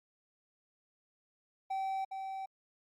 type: tone with echo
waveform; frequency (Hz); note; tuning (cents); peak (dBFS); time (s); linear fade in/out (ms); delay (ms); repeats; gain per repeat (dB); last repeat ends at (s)
triangle; 771; G5; -29; -31; 1.7-2.05; 10; 410; 1; -5; 2.46
effects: Opus 48 kbps